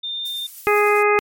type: tone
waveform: sine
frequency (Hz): 3612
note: A7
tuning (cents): +45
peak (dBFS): -24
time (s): 0.03-0.47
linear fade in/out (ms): 10
type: noise with tremolo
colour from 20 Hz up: violet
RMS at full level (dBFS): -34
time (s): 0.25-1.03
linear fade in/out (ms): 5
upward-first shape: sine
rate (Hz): 9.9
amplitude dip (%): 35
type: harmonic tone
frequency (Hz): 415.3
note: G#4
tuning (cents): 0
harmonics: 1 / 2 / 3 / 4 / 5 / 6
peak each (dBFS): -16 / -22 / -20 / -27 / -22 / -24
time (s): 0.67-1.19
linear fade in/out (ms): 0
effects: MP3 64 kbps